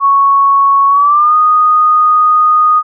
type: tone with pitch glide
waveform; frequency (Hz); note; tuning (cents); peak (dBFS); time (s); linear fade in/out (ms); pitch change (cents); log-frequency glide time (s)
sine; 1108.7 to 1237.3; C#6 to D#6; 0 to -10; -5; 0-2.83; 50; +190; 0.88-1.36
effects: none